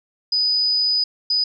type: tone bursts at uneven times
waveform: sine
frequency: 4978 Hz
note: D#8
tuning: in tune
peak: -16 dBFS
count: 2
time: 0.32-1.04 / 1.3-1.44 s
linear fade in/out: 5 ms
effects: none